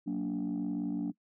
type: chord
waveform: sine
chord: Gb augmented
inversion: none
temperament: just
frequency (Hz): 185 / 231.2 / 289.1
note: Gb3 / Bb3 / D4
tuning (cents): 0 / -14 / -27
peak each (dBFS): -35 / -35 / -32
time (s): 0.06-1.12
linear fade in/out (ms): 20
effects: noise-tail reverb RT60 0.1 s tail -24 dB re dry + tanh soft clip ceiling -27 dBFS